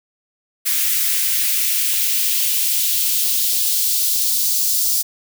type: noise with high-pass filter sweep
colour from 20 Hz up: blue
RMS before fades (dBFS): -18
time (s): 0.65-5.03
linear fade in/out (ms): 20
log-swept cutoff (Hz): 1800 to 5000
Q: 1.5
effects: none